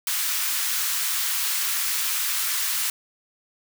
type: high-pass noise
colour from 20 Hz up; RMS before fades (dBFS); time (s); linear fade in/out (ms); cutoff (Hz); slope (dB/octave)
white; -25; 0.07-2.9; 2; 1100; 24
effects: none